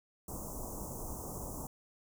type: band-stop noise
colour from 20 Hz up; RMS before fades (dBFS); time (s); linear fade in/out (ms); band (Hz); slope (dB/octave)
pink; -42; 0.28-1.67; 2; 1100 to 6200; 48
effects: none